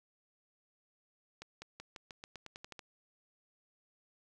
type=accelerating click train; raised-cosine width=0.2 ms; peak=-29 dBFS; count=12; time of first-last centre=1.42-2.792 s; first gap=200 ms; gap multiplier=0.9; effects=none